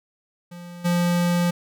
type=tone with level steps; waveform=square; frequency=174.61 Hz; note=F3; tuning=in tune; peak=-37 / -19 dBFS; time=0.51-1.51 s; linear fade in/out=10 ms; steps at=0.84 s; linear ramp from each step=20 ms; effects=none